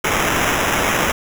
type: noise with sample-and-hold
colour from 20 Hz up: blue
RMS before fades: -18 dBFS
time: 0.04-1.12 s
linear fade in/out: 5 ms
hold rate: 4410 Hz
effects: none